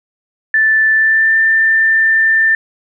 sine tone with pitch glide, 1760 to 1785.6 Hz, A6 to A6, 0 to +25 cents, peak -8 dBFS, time 0.54-2.55 s, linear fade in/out 2 ms, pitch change +25 cents, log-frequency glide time 0.94-1.36 s, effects none

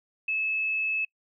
sine tone, 2600 Hz, E7, 24 cents flat, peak -25 dBFS, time 0.28-1.05 s, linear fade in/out 5 ms, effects noise-tail reverb RT60 0.1 s tail -25 dB re dry

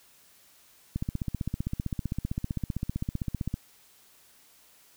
click train, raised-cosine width 5 ms, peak -17 dBFS, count 41, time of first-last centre 0.96-3.541 s, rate 15.5 Hz, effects white hiss -59 dBFS RMS until 4.96 s

